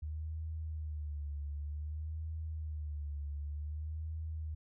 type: tone with vibrato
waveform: sine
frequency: 75.8 Hz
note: D#2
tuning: 45 cents flat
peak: -37 dBFS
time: 0.02-4.55 s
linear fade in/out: 10 ms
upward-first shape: sine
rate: 0.54 Hz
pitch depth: 81 cents each way
effects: none